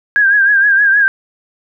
sine tone with vibrato, 1623 Hz, G#6, 40 cents flat, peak -7 dBFS, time 0.16-1.08 s, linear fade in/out 0 ms, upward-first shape triangle, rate 6.4 Hz, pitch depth 82 cents each way, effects none

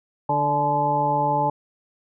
harmonic tone with a mistuned harmonic, 146.83 Hz, D3, in tune, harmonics 1 / 2 / 3 / 4 / 6 / 7, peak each -28 / -31 / -32 / -27 / -20 / -31 dBFS, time 0.29-1.5 s, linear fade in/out 5 ms, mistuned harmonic 6, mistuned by -41 cents, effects none

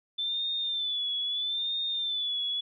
sine tone with vibrato, 3518 Hz, A7, 1 cent flat, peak -28 dBFS, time 0.18-2.61 s, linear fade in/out 10 ms, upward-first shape sine, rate 0.77 Hz, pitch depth 72 cents each way, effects none

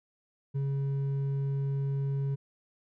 sine tone with hard clipping, 138.2 Hz, C#3, 5 cents flat, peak -29 dBFS, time 0.54-2.36 s, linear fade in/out 20 ms, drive 4 dB, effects none

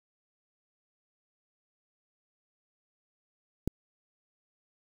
click, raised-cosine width 3 ms, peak -15 dBFS, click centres 3.676 s, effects 7-bit

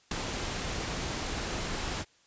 pink noise with ADSR envelope, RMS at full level -26 dBFS, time 0.11-2.05 s, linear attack 6 ms, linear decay 4 ms, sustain -8 dB, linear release 44 ms, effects white hiss -64 dBFS RMS until 2.26 s + resampled to 16000 Hz

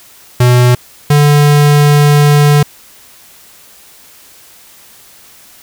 square tone pair in turn, 123.47 / 146.42 Hz, B2 / D3, 0 / -5 cents, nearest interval minor third, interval 295 cents, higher second, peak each -5 dBFS, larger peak neither, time 0.4-0.75 / 1.1-2.63 s, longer second, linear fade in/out 5 ms, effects white hiss -40 dBFS RMS until 5.62 s

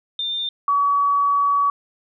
sine tone pair in turn, 3603 / 1134.9 Hz, A7 / C#6, +40 / +40 cents, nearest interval octave + minor sixth, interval 2000 cents, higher first, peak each -22 / -15 dBFS, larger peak second, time 0.19-0.49 / 0.68-1.7 s, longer second, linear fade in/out 2 ms, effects none

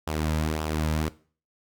sawtooth tone with flanger, 77.78 Hz, D#2, in tune, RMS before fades -27 dBFS, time 0.07-1.09 s, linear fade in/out 5 ms, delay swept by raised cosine 0.46 to 2.76 ms, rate 1.8 Hz, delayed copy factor -0.55, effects noise-tail reverb RT60 0.4 s tail -18 dB re dry

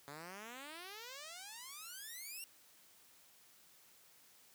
5% pulse exponential sweep, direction up, 138.59 to 2824 Hz, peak -37 dBFS, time 0.08-2.44 s, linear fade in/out 0 ms, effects white hiss -65 dBFS RMS until 4.54 s + high-pass 80 Hz 12 dB/octave

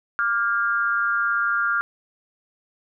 sine tone with amplitude modulation, 1396.9 Hz, F6, in tune, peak -15 dBFS, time 0.19-1.81 s, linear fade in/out 0 ms, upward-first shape sine, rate 218 Hz, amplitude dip 90%, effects none

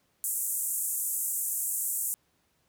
pink band-pass noise, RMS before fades -31 dBFS, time 0.24-2.14 s, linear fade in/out 0 ms, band 7500 to 15000 Hz, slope 48 dB/octave, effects pink hiss -71 dBFS RMS until 2.68 s + high-pass 60 Hz 12 dB/octave

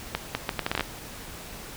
accelerating click train, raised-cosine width 0.3 ms, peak -9 dBFS, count 10, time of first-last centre 0.15-0.808 s, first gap 200 ms, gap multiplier 0.71, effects pink hiss -41 dBFS RMS until 1.76 s

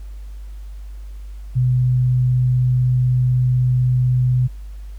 sine tone, 126 Hz, B2, 35 cents sharp, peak -13 dBFS, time 1.55-4.48 s, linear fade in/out 20 ms, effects added 50 Hz sine -30 dBFS peak until 4.98 s + pink hiss -55 dBFS RMS until 4.98 s

